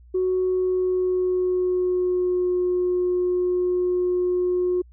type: tone with pitch glide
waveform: sine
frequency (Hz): 370 to 360.1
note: F#4 to F#4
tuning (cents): 0 to -47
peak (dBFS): -18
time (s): 0.14-4.82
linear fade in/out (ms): 10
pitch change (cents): -47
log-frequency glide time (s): 0.4-2.59
effects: tanh soft clip ceiling -15 dBFS + added 60 Hz sine -46 dBFS peak until 4.92 s